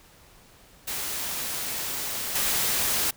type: noise with level steps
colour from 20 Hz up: white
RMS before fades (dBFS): -31 / -25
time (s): 0.87-3.11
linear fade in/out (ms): 10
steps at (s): 2.35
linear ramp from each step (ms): 5
effects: pink hiss -54 dBFS RMS until 3.16 s